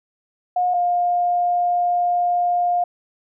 sine tone pair in turn, 720 / 706.8 Hz, F#5 / F5, -47 / +21 cents, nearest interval unison, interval 32 cents, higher first, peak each -16 dBFS, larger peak neither, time 0.56-0.74 / 0.74-2.84 s, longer second, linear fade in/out 5 ms, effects none

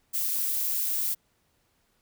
violet noise, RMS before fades -28 dBFS, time 0.13-1.15 s, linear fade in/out 20 ms, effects pink hiss -70 dBFS RMS until 2.01 s

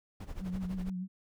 brown noise with tremolo, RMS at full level -39 dBFS, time 0.2-0.9 s, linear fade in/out 5 ms, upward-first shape sine, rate 12 Hz, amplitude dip 80%
sine tone with vibrato, 185 Hz, F#3, in tune, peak -34 dBFS, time 0.39-1.08 s, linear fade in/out 50 ms, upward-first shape sine, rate 6.4 Hz, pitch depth 45 cents each way
effects none

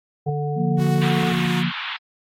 harmonic tone, 146.83 Hz, D3, in tune, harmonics 1 / 3 / 5, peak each -23 / -28 / -30 dBFS, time 0.26-1.33 s, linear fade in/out 10 ms
sine chord, Bb major, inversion first, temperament just, 145.68 / 174.81 / 233.1 Hz, D3 / F3 / Bb3, -14 / +2 / 0 cents, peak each -26 / -21 / -25 dBFS, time 0.55-1.72 s, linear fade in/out 50 ms
sawtooth tone with pitch glide, 370 to 361.8 Hz, F#4 to F#4, 0 to -39 cents, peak -24 dBFS, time 0.77-1.64 s, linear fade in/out 50 ms, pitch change -39 cents, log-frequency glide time 1.04-1.47 s
white band-pass noise, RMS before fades -29 dBFS, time 1.01-1.97 s, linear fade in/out 10 ms, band 900 to 3600 Hz, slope 48 dB/octave
effects AAC 48 kbps

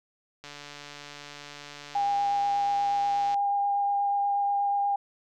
click train, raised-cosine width 0.2 ms, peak -25 dBFS, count 422, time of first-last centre 0.44-3.343 s, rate 145 Hz
sine tone with vibrato, 806 Hz, G5, 48 cents sharp, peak -23 dBFS, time 1.95-4.96 s, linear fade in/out 5 ms, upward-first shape sine, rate 8.3 Hz, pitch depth 9 cents each way
effects none

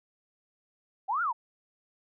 sine linear two-way sweep, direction up then down, 720 to 1458 to 857 Hz, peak -26 dBFS, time 1.08-1.33 s, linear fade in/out 20 ms, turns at 1.22 s, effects none

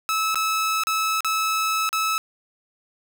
sawtooth tone with dropouts, 1300 Hz, E6, 24 cents flat, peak -17 dBFS, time 0.09-2.18 s, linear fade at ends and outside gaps 0 ms, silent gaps 0.345-0.356 / 0.836-0.87 / 1.206-1.246 / 1.891-1.929 s, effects none

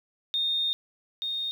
sine tone pair in turn, 3670 / 3689 Hz, A#7 / A#7, -28 / -19 cents, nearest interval unison, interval 9 cents, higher second, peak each -24 / -28 dBFS, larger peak first, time 0.34-0.73 / 1.22-1.51 s, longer first, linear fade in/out 0 ms, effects 9-bit

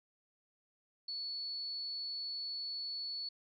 sine tone, 4424 Hz, C#8, 4 cents flat, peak -38 dBFS, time 1.08-3.29 s, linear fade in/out 5 ms, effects none

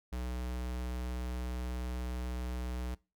square tone, 61.74 Hz, B1, in tune, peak -36 dBFS, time 0.12-2.95 s, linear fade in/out 10 ms, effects noise-tail reverb RT60 0.3 s tail -23 dB re dry

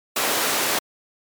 pink high-pass noise, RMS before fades -22 dBFS, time 0.16-0.79 s, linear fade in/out 5 ms, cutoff 410 Hz, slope 12 dB/octave, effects MP3 96 kbps

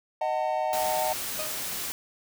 triangle chord, D# diminished, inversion none, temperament just, 622.3 / 746.7 / 896 Hz, D#5 / F#5 / A5, 0 / +16 / +31 cents, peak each -27 / -27 / -29 dBFS, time 0.21-1.13 s, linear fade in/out 5 ms
white noise, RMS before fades -33 dBFS, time 0.73-1.92 s, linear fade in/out 0 ms
35% pulse tone with exponential decay, 620 Hz, D#5, 6 cents flat, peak -29 dBFS, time 1.39-1.71 s, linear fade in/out 1 ms, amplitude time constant 69 ms
effects none

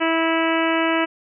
harmonic tone, 326.9 Hz, E4, 14 cents flat, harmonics 1 / 2 / 3 / 4 / 5 / 6 / 7 / 8 / 9, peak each -21 / -24 / -26 / -27 / -28 / -29 / -29 / -30 / -31 dBFS, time 0-1.06 s, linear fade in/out 20 ms, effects none

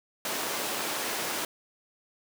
pink high-pass noise, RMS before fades -32 dBFS, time 0.25-1.45 s, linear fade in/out 2 ms, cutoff 360 Hz, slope 12 dB/octave, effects none

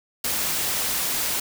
white noise, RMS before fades -25 dBFS, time 0.24-1.4 s, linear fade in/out 5 ms, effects none

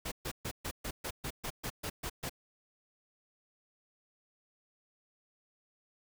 pink noise bursts, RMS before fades -38 dBFS, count 12, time 0.05-2.296 s, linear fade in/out 10 ms, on 68 ms, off 130 ms, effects none

